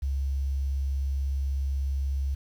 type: tone with quantisation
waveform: sine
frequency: 68.2 Hz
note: C#2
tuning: 28 cents flat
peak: -25 dBFS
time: 0.02-2.35 s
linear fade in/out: 10 ms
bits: 9
effects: none